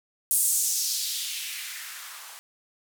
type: noise with band-pass filter sweep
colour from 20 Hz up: violet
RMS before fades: -29 dBFS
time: 0.31-2.39 s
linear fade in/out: 0 ms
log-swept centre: 10000 to 840 Hz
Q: 1.9
effects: none